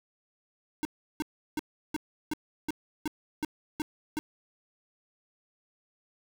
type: tone bursts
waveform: square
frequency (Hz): 306.4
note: D#4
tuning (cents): -27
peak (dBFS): -29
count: 10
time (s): 0.83-4.19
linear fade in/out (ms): 0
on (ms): 21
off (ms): 350
effects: none